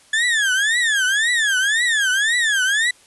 35% pulse tone with vibrato, 1710 Hz, A6, 50 cents flat, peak -14 dBFS, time 0.13-2.91 s, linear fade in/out 5 ms, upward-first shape triangle, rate 1.9 Hz, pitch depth 260 cents each way, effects white hiss -51 dBFS RMS until 3.06 s + resampled to 24000 Hz

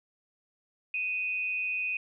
sine tone pair together, 2500 / 2693 Hz, D#7 / E7, +8 / +36 cents, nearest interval minor second, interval 128 cents, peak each -29 / -38 dBFS, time 0.94-1.97 s, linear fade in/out 2 ms, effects none

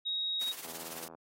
sine tone, 3783 Hz, A#7, 25 cents sharp, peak -31 dBFS, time 0.05-0.53 s, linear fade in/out 20 ms
white noise with tremolo, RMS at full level -41 dBFS, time 0.41-1.08 s, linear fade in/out 0 ms, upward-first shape triangle, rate 18 Hz, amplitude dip 70%
click train, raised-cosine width 1 ms, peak -34 dBFS, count 42, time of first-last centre 0.65-1.149 s, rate 82.2 Hz
effects high-pass 200 Hz 12 dB/octave + AAC 48 kbps

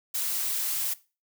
blue noise, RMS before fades -29 dBFS, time 0.14-0.94 s, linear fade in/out 10 ms, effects noise-tail reverb RT60 0.3 s tail -18 dB re dry

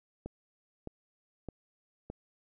click train, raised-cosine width 2 ms, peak -26 dBFS, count 4, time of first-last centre 0.26-2.1 s, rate 1.63 Hz, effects none

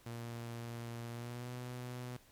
sawtooth tone with pitch glide, 117.5 to 123.98 Hz, A#2 to B2, +14 to +7 cents, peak -38 dBFS, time 0.06-2.17 s, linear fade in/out 5 ms, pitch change +93 cents, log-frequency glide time 1.1-1.54 s, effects pink hiss -64 dBFS RMS until 2.31 s + MP3 96 kbps

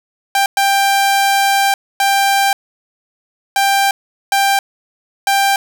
sawtooth tone bursts at uneven times, 790 Hz, G5, 13 cents sharp, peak -7 dBFS, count 6, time 0.35-0.46 / 0.57-1.74 / 2-2.53 / 3.56-3.91 / 4.32-4.59 / 5.27-5.56 s, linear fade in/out 2 ms, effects none

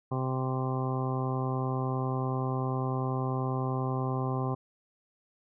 harmonic tone, 130.2 Hz, C3, 8 cents flat, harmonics 1 / 2 / 3 / 4 / 5 / 6 / 7 / 8 / 9, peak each -30 / -36 / -37 / -41 / -43 / -39 / -49 / -38 / -46 dBFS, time 0.11-4.55 s, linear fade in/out 10 ms, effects none

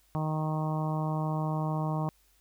harmonic tone, 155.56 Hz, D#3, in tune, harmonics 1 / 2 / 3 / 4 / 5 / 6 / 7 / 8, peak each -29 / -38 / -44 / -39 / -39 / -40 / -40 / -52 dBFS, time 0.15-2.09 s, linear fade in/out 0 ms, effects added 50 Hz sine -67 dBFS peak until 2.4 s + white hiss -67 dBFS RMS until 2.4 s

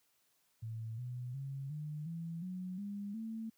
sine tone with pitch steps, 112.3 / 123.89 / 136.67 / 150.77 / 166.33 / 183.49 / 202.4 / 223.3 Hz, A2 / B2 / C#3 / D3 / E3 / F#3 / G#3 / A3, +36 / +6 / -24 / +46 / +16 / -14 / -44 / +26 cents, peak -39 dBFS, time 0.62-3.5 s, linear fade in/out 10 ms, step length 360 ms, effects white hiss -75 dBFS RMS until 3.57 s + high-pass 60 Hz 12 dB/octave

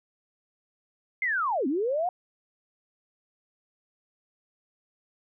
sine linear two-way sweep, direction down then up, 2138 to 246.9 to 745 Hz, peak -24 dBFS, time 1.22-2.09 s, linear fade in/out 2 ms, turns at 1.67 s, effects none

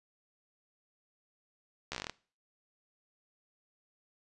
slowing click train, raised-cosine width 0.2 ms, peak -19 dBFS, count 10, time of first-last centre 1.92-2.097 s, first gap 13 ms, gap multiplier 1.1, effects noise-tail reverb RT60 0.4 s tail -22 dB re dry + resampled to 24000 Hz

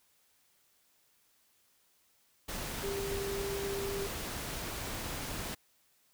sine tone in noise, 396.5 Hz, G4, 20 cents sharp, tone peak -35 dBFS, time 2.83-4.07 s, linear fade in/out 10 ms, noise pink, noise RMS -39 dBFS, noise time 2.48-5.55 s, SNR +1 dB, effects white hiss -70 dBFS RMS until 6.13 s

